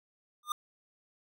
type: tone with exponential growth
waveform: square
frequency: 1208 Hz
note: D6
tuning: 48 cents sharp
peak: -27 dBFS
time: 0.43-0.52 s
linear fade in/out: 2 ms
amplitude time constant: 18 ms
effects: none